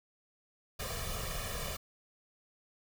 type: noise with comb filter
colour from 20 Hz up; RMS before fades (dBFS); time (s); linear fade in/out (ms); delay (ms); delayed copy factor
pink; -38; 0.79-1.77; 10; 1.7; +0.85
effects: none